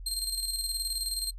25% pulse tone with tremolo, 4186 Hz, C8, in tune, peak -24 dBFS, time 0.06-1.31 s, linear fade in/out 5 ms, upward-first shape square, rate 19 Hz, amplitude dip 50%, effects noise-tail reverb RT60 0.1 s tail -25 dB re dry + added 43 Hz sine -39 dBFS peak until 1.38 s

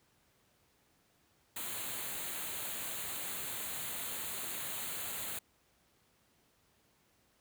white band-stop noise, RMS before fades -40 dBFS, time 1.56-5.39 s, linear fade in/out 5 ms, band 4400 to 6500 Hz, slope 96 dB/octave, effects pink hiss -71 dBFS RMS until 7.4 s + high-pass 60 Hz 12 dB/octave

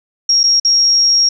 sine tone with dropouts, 5588 Hz, F8, in tune, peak -8 dBFS, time 0.29-1.29 s, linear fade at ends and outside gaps 5 ms, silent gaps 0.433-0.438 / 0.599-0.648 s, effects none

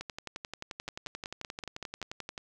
two click trains, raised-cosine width 0.2 ms, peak -21 / -21 dBFS, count 7 / 28, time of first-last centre 0.88-2.016 / 0.01-2.378 s, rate 5.28 / 11.4 Hz, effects none

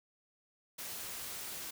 white noise, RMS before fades -43 dBFS, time 0.78-1.71 s, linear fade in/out 10 ms, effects none

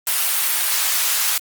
white high-pass noise, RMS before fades -19 dBFS, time 0.07-1.38 s, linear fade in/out 2 ms, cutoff 960 Hz, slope 12 dB/octave, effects Opus 32 kbps

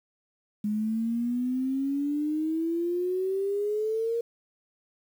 sine exponential sweep, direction up, 207.7 to 470 Hz, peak -25 dBFS, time 0.64-4.21 s, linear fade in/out 5 ms, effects 9-bit

